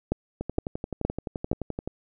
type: two click trains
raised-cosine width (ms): 2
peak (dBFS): -10 / -17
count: 4 / 18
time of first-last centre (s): 0.12-1.515 / 0.41-1.876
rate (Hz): 2.15 / 11.6
effects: none